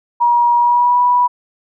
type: tone with pitch glide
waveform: sine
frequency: 955 to 980.1 Hz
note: A#5 to B5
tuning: +42 to -13 cents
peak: -9 dBFS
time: 0.2-1.28 s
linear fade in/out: 20 ms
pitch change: +45 cents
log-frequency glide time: 0.57-1 s
effects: none